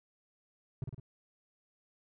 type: tone with echo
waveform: triangle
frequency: 130.6 Hz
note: C3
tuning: 3 cents flat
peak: -30 dBFS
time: 0.82-0.84 s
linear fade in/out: 2 ms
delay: 53 ms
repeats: 3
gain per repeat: -4 dB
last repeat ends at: 0.999 s
effects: none